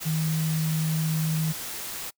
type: tone in noise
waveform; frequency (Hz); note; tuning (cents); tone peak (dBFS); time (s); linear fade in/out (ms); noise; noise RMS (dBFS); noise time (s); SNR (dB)
sine; 158.2; D#3; +29; -23; 0.05-1.53; 20; white; -35; 0-2.11; +9
effects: noise-tail reverb RT60 0.1 s tail -25 dB re dry